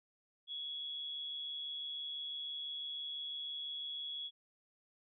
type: tone with amplitude modulation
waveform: sine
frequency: 3358 Hz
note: G#7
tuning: 18 cents sharp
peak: -38 dBFS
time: 0.47-4.31 s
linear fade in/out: 50 ms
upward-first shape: sine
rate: 146 Hz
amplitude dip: 40%
effects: none